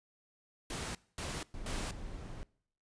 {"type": "noise bursts", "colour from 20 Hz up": "pink", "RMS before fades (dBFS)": -40, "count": 3, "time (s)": [0.7, 1.91], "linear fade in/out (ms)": 2, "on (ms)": 250, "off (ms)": 230}
{"type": "noise", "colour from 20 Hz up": "brown", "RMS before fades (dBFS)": -43, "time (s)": [1.54, 2.43], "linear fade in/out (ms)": 0}
{"effects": ["noise-tail reverb RT60 0.6 s tail -23 dB re dry", "resampled to 22050 Hz"]}